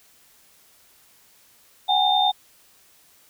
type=tone cluster; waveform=sine; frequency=749 / 819 / 3620 Hz; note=F#5 / G#5 / A7; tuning=+21 / -24 / +48 cents; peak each=-21 dBFS; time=1.88-2.32 s; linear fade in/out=20 ms; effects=white hiss -56 dBFS RMS until 3.29 s